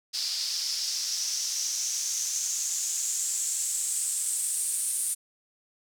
white noise with band-pass filter sweep, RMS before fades -30 dBFS, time 0.13-5.15 s, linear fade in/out 20 ms, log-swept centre 4800 to 9300 Hz, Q 5.1, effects none

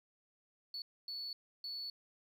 sine tone bursts at uneven times, 4435 Hz, C#8, in tune, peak -39 dBFS, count 3, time 0.74-0.82 / 1.08-1.33 / 1.64-1.9 s, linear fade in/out 2 ms, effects tanh soft clip ceiling -37 dBFS + 12-bit

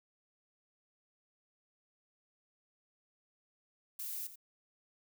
violet noise with echo, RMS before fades -41 dBFS, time 3.99-4.27 s, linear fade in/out 5 ms, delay 88 ms, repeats 1, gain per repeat -12 dB, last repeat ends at 4.358 s, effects none

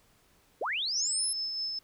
sine linear sweep, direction up, 349 to 11175 Hz, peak -29 dBFS, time 0.61-1.33 s, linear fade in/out 5 ms
sine tone with tremolo, 5240 Hz, E8, 11 cents flat, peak -30 dBFS, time 0.95-1.79 s, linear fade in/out 5 ms, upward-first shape sine, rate 4.8 Hz, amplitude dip 30%
effects pink hiss -65 dBFS RMS until 1.83 s

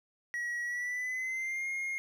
triangle tone with pitch glide, 1916 to 2138 Hz, A#6 to C7, +47 to +37 cents, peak -31 dBFS, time 0.34-1.98 s, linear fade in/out 0 ms, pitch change +190 cents, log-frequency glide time 0.63-1.68 s, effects none

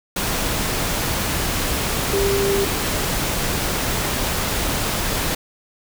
sine tone in noise, 396.4 Hz, G4, 19 cents sharp, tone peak -18 dBFS, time 2.13-2.65 s, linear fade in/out 5 ms, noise pink, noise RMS -22 dBFS, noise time 0.16-5.35 s, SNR +1 dB, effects none

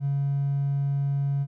triangle tone with hard clipping, 140 Hz, C#3, 18 cents sharp, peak -23 dBFS, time 0-1.47 s, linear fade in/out 50 ms, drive 4 dB, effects none

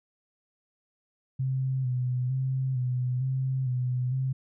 sine tone with vibrato, 128.6 Hz, C3, 30 cents flat, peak -25 dBFS, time 1.39-4.33 s, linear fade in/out 10 ms, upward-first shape square, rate 1.1 Hz, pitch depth 41 cents each way, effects none

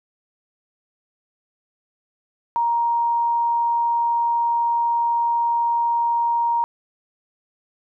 sine tone, 938 Hz, A#5, 11 cents sharp, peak -17 dBFS, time 2.56-6.64 s, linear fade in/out 0 ms, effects none

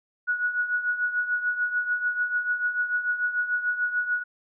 sine tone with tremolo, 1463 Hz, F#6, 20 cents flat, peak -20 dBFS, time 0.27-4.24 s, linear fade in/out 20 ms, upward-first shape triangle, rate 6.8 Hz, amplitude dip 75%, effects none

